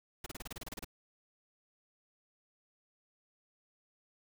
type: noise bursts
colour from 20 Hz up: pink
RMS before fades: -42 dBFS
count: 12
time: 0.24-0.846 s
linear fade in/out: 5 ms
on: 23 ms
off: 30 ms
effects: none